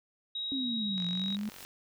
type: tone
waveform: sine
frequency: 3811 Hz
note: A#7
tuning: 38 cents sharp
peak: -33 dBFS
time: 0.35-1.36 s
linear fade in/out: 5 ms
type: exponential two-way sweep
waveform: sine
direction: down then up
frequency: 277.2 to 174.61 to 214.3 Hz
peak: -32 dBFS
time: 0.52-1.49 s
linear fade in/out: 0 ms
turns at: 1.06 s
type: noise with exponential growth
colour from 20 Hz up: white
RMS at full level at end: -47 dBFS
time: 0.91-1.65 s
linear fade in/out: 5 ms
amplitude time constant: 160 ms
type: click train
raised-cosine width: 0.2 ms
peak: -29 dBFS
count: 32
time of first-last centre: 0.98-1.65 s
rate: 46.3 Hz
effects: none